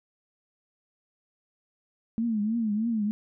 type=tone with vibrato; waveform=sine; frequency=220 Hz; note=A3; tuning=in tune; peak=-24 dBFS; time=2.18-3.11 s; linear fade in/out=0 ms; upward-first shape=triangle; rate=3.2 Hz; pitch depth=140 cents each way; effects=none